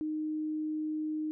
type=tone; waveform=sine; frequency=308.7 Hz; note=D#4; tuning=14 cents flat; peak=-31 dBFS; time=0.01-1.31 s; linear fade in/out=0 ms; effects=none